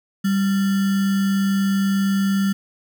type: tone with sample-and-hold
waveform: sine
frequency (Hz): 196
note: G3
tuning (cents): 0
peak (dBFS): -16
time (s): 0.24-2.53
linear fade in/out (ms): 10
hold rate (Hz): 1575
effects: none